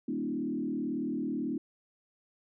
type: tone with frequency modulation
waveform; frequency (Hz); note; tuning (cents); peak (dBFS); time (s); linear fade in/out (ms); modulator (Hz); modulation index
sine; 270; C#4; -45; -30; 0.08-1.58; 5; 38.2; 1.6
effects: none